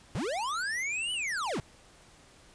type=linear two-way sweep; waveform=square; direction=up then down; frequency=90.4 to 3015 to 90.4 Hz; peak=-31 dBFS; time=0.15-1.6 s; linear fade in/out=0 ms; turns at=1.13 s; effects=pink hiss -57 dBFS RMS until 2.54 s + resampled to 22050 Hz